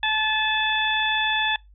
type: harmonic tone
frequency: 867 Hz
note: A5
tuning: 26 cents flat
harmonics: 1 / 2 / 3 / 4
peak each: -26 / -24 / -28 / -25 dBFS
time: 0.03-1.56 s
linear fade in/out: 2 ms
effects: noise-tail reverb RT60 0.2 s tail -25 dB re dry + added 50 Hz sine -48 dBFS peak until 1.74 s